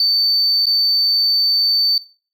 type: tone with dropouts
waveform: triangle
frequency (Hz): 4551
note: C#8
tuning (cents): +45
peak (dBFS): -10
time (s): 0-1.98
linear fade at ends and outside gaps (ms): 2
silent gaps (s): 0.657-0.667
effects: noise-tail reverb RT60 0.4 s tail -22 dB re dry + tanh soft clip ceiling -9 dBFS